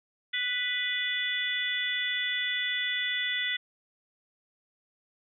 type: harmonic tone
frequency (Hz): 493.9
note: B4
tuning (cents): 0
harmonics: 3 / 4 / 5 / 6 / 7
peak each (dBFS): -38 / -30 / -42 / -38 / -32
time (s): 0.33-3.57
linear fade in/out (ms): 10
effects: none